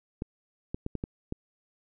clicks, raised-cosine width 3 ms, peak -19 dBFS, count 6, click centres 0.221 / 0.745 / 0.864 / 0.953 / 1.039 / 1.324 s, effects none

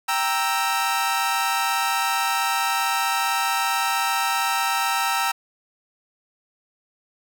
sawtooth chord, E diminished, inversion first, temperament equal, 784 / 932.3 / 1318.5 Hz, G5 / Bb5 / E6, 0 / 0 / 0 cents, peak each -22 / -21 / -21 dBFS, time 0.08-5.32 s, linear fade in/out 10 ms, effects none

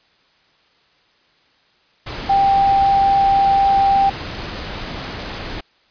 sine tone in noise, 788 Hz, G5, 9 cents sharp, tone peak -11 dBFS, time 2.29-4.1 s, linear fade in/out 10 ms, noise pink, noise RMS -28 dBFS, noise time 2.06-5.61 s, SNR +14 dB, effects white hiss -57 dBFS RMS until 5.9 s + resampled to 11025 Hz

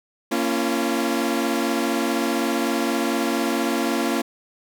sawtooth chord, Bb minor, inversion none, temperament equal with one note detuned, 233.1 / 277.2 / 342 Hz, Bb3 / Db4 / F4, 0 / 0 / -36 cents, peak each -21 dBFS, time 0.31-4.22 s, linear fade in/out 10 ms, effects none

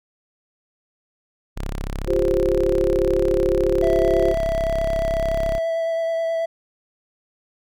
sawtooth tone, 33.95 Hz, C#1, 35 cents flat, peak -21 dBFS, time 1.56-5.59 s, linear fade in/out 20 ms
sine chord, F suspended second, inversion none, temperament equal, 349.2 / 392 / 523.3 Hz, F4 / G4 / C5, 0 / 0 / 0 cents, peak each -21 dBFS, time 2.06-4.35 s, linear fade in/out 50 ms
triangle tone with vibrato, 659.3 Hz, E5, in tune, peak -18 dBFS, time 3.82-6.46 s, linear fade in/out 10 ms, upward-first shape sine, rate 9.3 Hz, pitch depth 12 cents each way
effects none

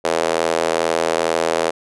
square tone with high-pass filter, 41.15 Hz, E1, 2 cents flat, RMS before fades -19 dBFS, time 0.04-1.71 s, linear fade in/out 10 ms, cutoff 510 Hz, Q 2.3, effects resampled to 24000 Hz

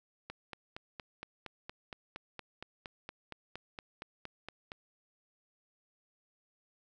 click train, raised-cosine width 0.3 ms, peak -26 dBFS, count 20, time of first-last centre 0.3-4.719 s, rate 4.3 Hz, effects none

